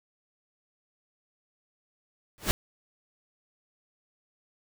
pink noise with exponential growth, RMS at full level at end -20 dBFS, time 2.38-2.51 s, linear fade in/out 0 ms, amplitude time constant 27 ms, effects none

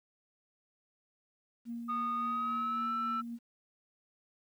sine tone with tremolo, 234.6 Hz, A#3, 11 cents sharp, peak -36 dBFS, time 1.65-3.39 s, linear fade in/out 50 ms, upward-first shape sine, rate 3.6 Hz, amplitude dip 30%
sine tone with pitch glide, 1231 to 1327 Hz, D#6 to E6, -19 to +11 cents, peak -30 dBFS, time 1.88-3.22 s, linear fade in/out 20 ms, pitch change +130 cents, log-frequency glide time 2.16-2.92 s
effects tanh soft clip ceiling -28 dBFS + 11-bit

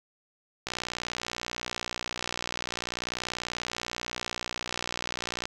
click train, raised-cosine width 0.2 ms, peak -14 dBFS, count 290, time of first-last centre 0.67-5.455 s, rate 60.4 Hz, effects none

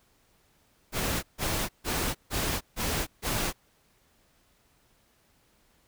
pink noise bursts, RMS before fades -29 dBFS, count 6, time 0.92-3.53 s, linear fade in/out 50 ms, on 310 ms, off 150 ms, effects pink hiss -66 dBFS RMS until 5.87 s

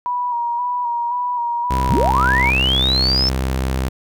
sine tone with vibrato, 964 Hz, B5, 42 cents flat, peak -18 dBFS, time 0.06-2.5 s, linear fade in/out 0 ms, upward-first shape square, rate 1.9 Hz, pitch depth 30 cents each way
sawtooth tone, 65.3 Hz, C2, 3 cents flat, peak -14 dBFS, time 1.7-3.89 s, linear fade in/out 10 ms
sine linear sweep, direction up, 43.84 to 5350 Hz, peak -15 dBFS, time 1.89-3.29 s, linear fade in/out 0 ms
effects none

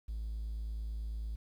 triangle tone, 54.5 Hz, A1, 16 cents flat, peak -33 dBFS, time 0.08-1.36 s, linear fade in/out 10 ms, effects tanh soft clip ceiling -31 dBFS + 11-bit

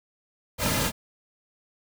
pink noise with comb filter, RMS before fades -25 dBFS, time 0.58-0.92 s, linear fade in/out 50 ms, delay 2.7 ms, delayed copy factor -0.6, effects none

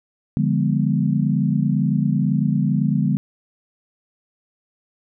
sine chord, D diminished seventh, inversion none, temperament equal with one note detuned, 146.83 / 174.61 / 204.8 / 246.9 Hz, D3 / F3 / Ab3 / Cb4, 0 / 0 / -24 / 0 cents, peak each -20 / -23 / -21 / -24 dBFS, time 0.37-3.17 s, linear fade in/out 0 ms, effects none

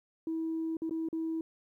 sine tone with dropouts, 324 Hz, E4, 30 cents flat, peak -30 dBFS, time 0.27-1.41 s, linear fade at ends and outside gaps 2 ms, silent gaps 0.769-0.819 / 0.895-0.909 / 1.087-1.128 s, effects tanh soft clip ceiling -27 dBFS + 12-bit

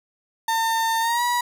35% pulse tone with pitch glide, 904 to 968.9 Hz, A5 to B5, +47 to -33 cents, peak -18 dBFS, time 0.48-1.41 s, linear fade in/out 5 ms, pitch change +120 cents, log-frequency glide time 1-1.23 s, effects none

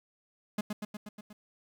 45% pulse tone with echo, 210 Hz, G#3, 19 cents sharp, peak -29 dBFS, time 0.58-0.61 s, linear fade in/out 5 ms, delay 120 ms, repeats 6, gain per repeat -3 dB, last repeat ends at 1.33 s, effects 11-bit

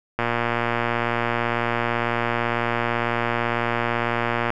click train, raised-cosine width 0.5 ms, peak -7 dBFS, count 510, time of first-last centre 0.19-4.504 s, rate 118 Hz, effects none

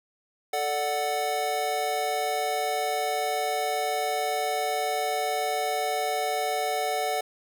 square chord, D major, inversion second, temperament equal, 440 / 587.3 / 740 Hz, A4 / D5 / F#5, 0 / 0 / 0 cents, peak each -33 / -33 / -28 dBFS, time 0.53-7.21 s, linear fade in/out 5 ms, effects none

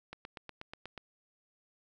click train, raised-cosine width 0.3 ms, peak -27 dBFS, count 8, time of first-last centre 0.13-0.977 s, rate 8.26 Hz, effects none

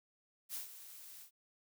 blue noise with ADSR envelope, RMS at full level -41 dBFS, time 0.49-1.31 s, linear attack 54 ms, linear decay 130 ms, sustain -12 dB, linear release 96 ms, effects none

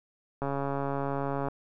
click train, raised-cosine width 1 ms, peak -18 dBFS, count 149, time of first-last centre 0.42-1.485 s, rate 139 Hz, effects none

